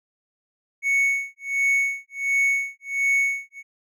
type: tone with tremolo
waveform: triangle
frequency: 2217 Hz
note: C#7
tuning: in tune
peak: -15 dBFS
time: 0.82-3.63 s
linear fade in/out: 50 ms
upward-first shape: sine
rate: 1.4 Hz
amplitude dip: 100%
effects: none